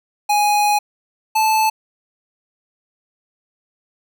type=tone pair in turn; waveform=square; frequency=830.6 / 873.4 Hz; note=G#5 / A5; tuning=0 / -13 cents; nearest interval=minor second; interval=87 cents; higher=second; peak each=-14 dBFS; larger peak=neither; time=0.29-0.79 / 1.35-1.7 s; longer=first; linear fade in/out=10 ms; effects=none